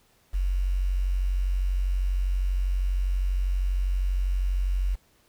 sine tone with quantisation, 46.25 Hz, F#1, in tune, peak -22 dBFS, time 0.33-4.96 s, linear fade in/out 20 ms, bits 8, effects pink hiss -63 dBFS RMS until 5.28 s

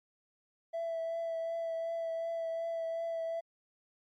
triangle tone with vibrato, 662 Hz, E5, 7 cents sharp, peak -30 dBFS, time 0.73-3.41 s, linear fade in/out 20 ms, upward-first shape triangle, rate 2.7 Hz, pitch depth 19 cents each way, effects tanh soft clip ceiling -29 dBFS + MP3 64 kbps

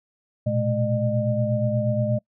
sine tone cluster, 116.1 / 124.5 / 212.3 / 605 Hz, A#2 / B2 / G#3 / D#5, -7 / +14 / +38 / -49 cents, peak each -24 / -28 / -27 / -25 dBFS, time 0.46-2.19 s, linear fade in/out 10 ms, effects noise-tail reverb RT60 0.1 s tail -24 dB re dry

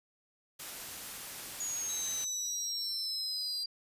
white noise, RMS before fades -43 dBFS, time 0.59-2.25 s, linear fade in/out 10 ms
sine exponential sweep, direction down, 6790 to 4748 Hz, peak -34 dBFS, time 1.6-3.66 s, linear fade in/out 5 ms
sawtooth tone with pitch glide, 3903 to 4069 Hz, B7 to C8, -21 to -49 cents, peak -38 dBFS, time 1.89-3.64 s, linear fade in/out 10 ms, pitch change +72 cents, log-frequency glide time 2.3-2.95 s
effects resampled to 32000 Hz

